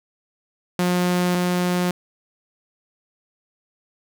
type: tone pair in turn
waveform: sawtooth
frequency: 178.7 / 178.7 Hz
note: F3 / F3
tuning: +40 / +40 cents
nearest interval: unison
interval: 0 cents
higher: neither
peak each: -14 / -15 dBFS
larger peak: first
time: 0.79-1.35 / 1.35-1.91 s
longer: neither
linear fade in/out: 2 ms
effects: none